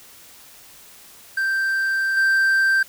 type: tone with level steps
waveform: triangle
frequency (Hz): 1568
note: G6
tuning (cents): 0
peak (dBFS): -17 / -13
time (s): 1.37-2.83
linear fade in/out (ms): 5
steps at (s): 2.17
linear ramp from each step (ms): 2
effects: white hiss -46 dBFS RMS until 2.88 s